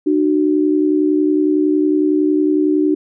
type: tone pair together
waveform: sine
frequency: 303 / 373.9 Hz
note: D#4 / F#4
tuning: -46 / +18 cents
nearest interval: major third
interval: 364 cents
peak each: -13 / -17 dBFS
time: 0.06-2.95 s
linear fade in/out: 10 ms
effects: none